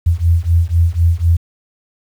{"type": "beating tone pair", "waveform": "sine", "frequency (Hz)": [82.41, 86.41], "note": ["E2", "F2"], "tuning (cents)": [0, -18], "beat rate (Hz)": 4, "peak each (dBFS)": -13, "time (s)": [0.06, 1.37], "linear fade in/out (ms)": 10, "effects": ["7-bit"]}